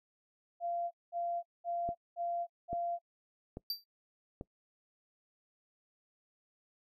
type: tone bursts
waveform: sine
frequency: 690 Hz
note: F5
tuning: 21 cents flat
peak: -33 dBFS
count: 5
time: 0.6-2.99 s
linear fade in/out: 50 ms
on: 310 ms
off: 210 ms
type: click train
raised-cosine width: 2 ms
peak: -28 dBFS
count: 4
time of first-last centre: 1.89-4.411 s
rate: 1.19 Hz
type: tone with exponential decay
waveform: square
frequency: 4676 Hz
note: D8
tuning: 8 cents flat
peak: -31 dBFS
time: 3.7-3.84 s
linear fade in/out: 2 ms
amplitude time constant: 29 ms
effects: noise-tail reverb RT60 0.1 s tail -23 dB re dry